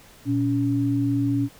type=tone pair together; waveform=sine; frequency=118.5 / 281.8 Hz; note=A#2 / C#4; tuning=+29 / +29 cents; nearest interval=octave + minor third; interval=1500 cents; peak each=-24 / -21 dBFS; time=0.25-1.49 s; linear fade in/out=50 ms; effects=pink hiss -50 dBFS RMS until 1.59 s